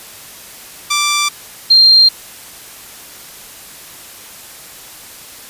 10% pulse / sine tone pair in turn, 1174.7 / 4186 Hz, D6 / C8, 0 / 0 cents, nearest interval octave + minor seventh, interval 2200 cents, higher second, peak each -4 dBFS, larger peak neither, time 0.9-1.29 / 1.7-2.09 s, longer neither, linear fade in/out 10 ms, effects white hiss -35 dBFS RMS until 5.49 s + resampled to 32000 Hz

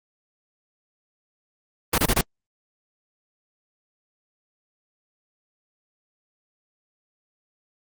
pink noise bursts, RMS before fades -19 dBFS, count 4, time 1.93-2.212 s, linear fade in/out 5 ms, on 51 ms, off 26 ms, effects Opus 32 kbps

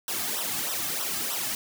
white noise with flanger, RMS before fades -30 dBFS, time 0.08-1.55 s, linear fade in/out 2 ms, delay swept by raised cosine 0.43 to 2.13 ms, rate 3.2 Hz, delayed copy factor -0.9, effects none

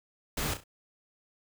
pink noise with echo, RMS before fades -32 dBFS, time 0.37-0.54 s, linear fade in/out 5 ms, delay 33 ms, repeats 3, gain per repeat -9 dB, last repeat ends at 0.639 s, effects none

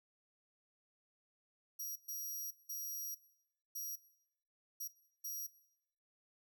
10% pulse tone bursts at uneven times, 5730 Hz, F8, 44 cents sharp, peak -35 dBFS, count 6, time 1.79-1.96 / 2.08-2.51 / 2.69-3.15 / 3.75-3.96 / 4.8-4.88 / 5.24-5.47 s, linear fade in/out 10 ms, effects noise-tail reverb RT60 0.8 s tail -20 dB re dry

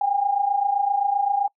sine tone pair together, 784 / 811.7 Hz, G5 / G#5, 0 / -40 cents, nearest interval minor second, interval 60 cents, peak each -24 / -20 dBFS, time 0.01-1.48 s, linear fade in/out 5 ms, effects noise-tail reverb RT60 0.1 s tail -26 dB re dry

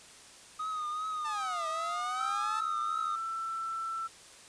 triangle tone with vibrato, 1244.5 Hz, D#6, in tune, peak -31 dBFS, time 0.59-3.16 s, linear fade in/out 10 ms, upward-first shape triangle, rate 2.6 Hz, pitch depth 57 cents each way
sawtooth exponential two-way sweep, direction down then up, 907 to 639 to 887 Hz, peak -34 dBFS, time 1.24-2.61 s, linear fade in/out 20 ms, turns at 1.68 s
sine tone, 1335 Hz, E6, 22 cents sharp, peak -33 dBFS, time 2.19-4.08 s, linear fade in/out 20 ms
effects white hiss -53 dBFS RMS until 4.48 s + resampled to 22050 Hz

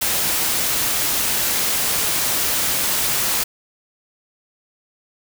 white noise, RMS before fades -20 dBFS, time 0.01-3.44 s, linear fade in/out 10 ms, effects none

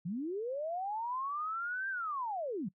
sine linear two-way sweep, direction up then down, 155.56 to 1597 to 155.56 Hz, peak -34 dBFS, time 0.05-2.69 s, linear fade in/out 10 ms, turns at 1.89 s, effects noise-tail reverb RT60 0.1 s tail -23 dB re dry

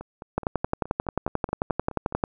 two click trains, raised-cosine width 1 ms, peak -9 / -23 dBFS, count 22 / 11, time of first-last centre 0.38-2.238 / 0.01-2.124 s, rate 11.3 / 4.73 Hz, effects none

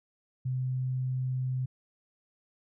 sine tone, 128.6 Hz, C3, 30 cents flat, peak -28 dBFS, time 0.45-1.66 s, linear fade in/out 10 ms, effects none

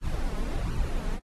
brown noise with flanger, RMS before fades -28 dBFS, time 0.01-1.2 s, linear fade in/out 50 ms, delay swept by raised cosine 0.68 to 4.78 ms, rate 1.4 Hz, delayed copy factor +0.7, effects AAC 32 kbps

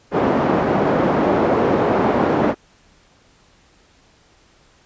pink band-pass noise, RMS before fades -17 dBFS, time 0.11-2.55 s, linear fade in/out 50 ms, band 230 to 860 Hz, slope 12 dB/octave, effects pink hiss -54 dBFS RMS until 4.85 s + resampled to 16000 Hz

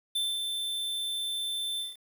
square tone with ADSR envelope, 3545 Hz, A7, 12 cents sharp, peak -27 dBFS, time 0.15-1.97 s, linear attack 8 ms, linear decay 220 ms, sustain -4 dB, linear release 180 ms, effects 9-bit

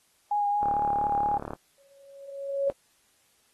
sine tone with vibrato, 821 Hz, G#5, 20 cents flat, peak -23 dBFS, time 0.31-1.38 s, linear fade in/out 5 ms, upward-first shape triangle, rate 4.4 Hz, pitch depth 20 cents each way
click train, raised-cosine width 1 ms, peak -21 dBFS, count 34, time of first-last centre 0.63-1.534 s, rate 36.5 Hz
sine tone with exponential growth, 554.4 Hz, C#5, in tune, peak -21 dBFS, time 1.78-2.7 s, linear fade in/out 0 ms, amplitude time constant 200 ms
effects white hiss -66 dBFS RMS until 3.53 s + AAC 32 kbps

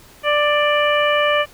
harmonic tone, 590 Hz, D5, 8 cents sharp, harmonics 1 / 2 / 3 / 4 / 5, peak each -17 / -20 / -22 / -23 / -24 dBFS, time 0.23-1.46 s, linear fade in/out 50 ms, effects pink hiss -46 dBFS RMS until 1.53 s

